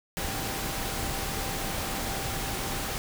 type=tone in noise; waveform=sine; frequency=784 Hz; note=G5; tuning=in tune; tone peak=-41 dBFS; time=0.17-2.98 s; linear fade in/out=0 ms; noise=pink; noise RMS=-32 dBFS; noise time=0.17-2.98 s; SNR=-12 dB; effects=none